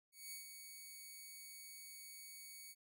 5% pulse tone with ADSR envelope, 2239 Hz, C#7, 17 cents sharp, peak -37 dBFS, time 0.12-2.75 s, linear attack 200 ms, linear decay 120 ms, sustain -6 dB, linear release 40 ms, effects none

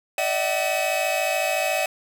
45% pulse tone cluster, 594 / 648 / 755 / 2569 Hz, D5 / E5 / F#5 / E7, +20 / -30 / +35 / -45 cents, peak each -27 dBFS, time 0.18-1.86 s, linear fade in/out 2 ms, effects none

